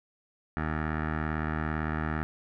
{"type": "tone with low-pass filter", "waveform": "15% pulse", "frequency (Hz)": 77.8, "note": "D#2", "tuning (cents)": 0, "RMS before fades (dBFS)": -31, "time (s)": [0.57, 2.23], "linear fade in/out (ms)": 0, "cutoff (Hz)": 1600, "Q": 4, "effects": []}